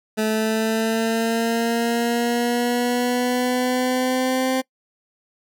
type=linear sweep; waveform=20% pulse; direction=up; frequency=216.6 to 261.1 Hz; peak=-14 dBFS; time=0.17-4.62 s; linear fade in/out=20 ms; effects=noise-tail reverb RT60 0.1 s tail -23 dB re dry